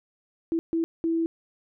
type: tone bursts at uneven times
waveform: sine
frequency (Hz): 329.6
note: E4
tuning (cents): 0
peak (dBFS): -22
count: 3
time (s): 0.52-0.59 / 0.73-0.84 / 1.04-1.26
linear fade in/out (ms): 0
effects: none